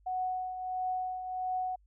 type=tone with tremolo; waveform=sine; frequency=740 Hz; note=F#5; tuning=in tune; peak=-29 dBFS; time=0.06-1.76 s; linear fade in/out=10 ms; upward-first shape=triangle; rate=1.5 Hz; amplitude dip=60%; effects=added 50 Hz sine -61 dBFS peak until 1.86 s